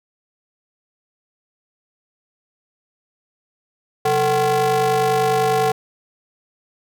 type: ring-modulated tone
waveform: square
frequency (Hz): 156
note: D#3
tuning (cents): +5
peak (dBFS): -13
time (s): 4.05-5.72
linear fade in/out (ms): 5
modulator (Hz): 599
effects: none